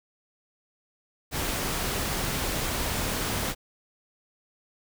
pink noise, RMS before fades -29 dBFS, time 1.31-3.55 s, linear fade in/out 50 ms, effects none

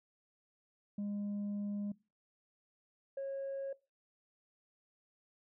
sine tone pair in turn, 204.2 / 546.4 Hz, G#3 / C#5, -29 / -25 cents, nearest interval octave + perfect fourth, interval 1704 cents, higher second, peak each -33 / -35 dBFS, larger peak first, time 0.98-1.92 / 3.17-3.73 s, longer first, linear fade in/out 5 ms, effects noise-tail reverb RT60 0.3 s tail -23 dB re dry + tanh soft clip ceiling -35 dBFS

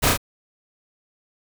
pink noise with echo, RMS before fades -18 dBFS, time 0.02-0.11 s, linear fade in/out 20 ms, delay 33 ms, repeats 2, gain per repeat -2 dB, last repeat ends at 0.176 s, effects none

